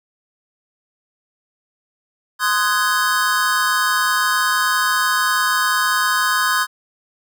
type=chord; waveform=square; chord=Ab dominant seventh; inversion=first; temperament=just; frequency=1038.3 / 1245.9 / 1495.1 / 1661.2 Hz; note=C6 / Eb6 / Gb6 / Ab6; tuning=-14 / +2 / +18 / 0 cents; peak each=-22 dBFS; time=2.39-6.67 s; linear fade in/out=50 ms; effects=none